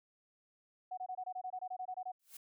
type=tone bursts; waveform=sine; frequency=740 Hz; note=F#5; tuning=in tune; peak=-38 dBFS; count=14; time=0.91-2.119 s; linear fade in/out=10 ms; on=65 ms; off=23 ms
type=noise with exponential growth; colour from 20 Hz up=blue; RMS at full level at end=-46 dBFS; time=2.19-2.37 s; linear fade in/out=5 ms; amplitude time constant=37 ms
effects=none